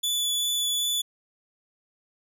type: tone with vibrato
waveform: sawtooth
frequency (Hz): 3456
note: A7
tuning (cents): -32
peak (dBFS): -21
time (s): 0.03-1.02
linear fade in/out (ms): 10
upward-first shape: triangle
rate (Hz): 2.6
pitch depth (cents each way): 10
effects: none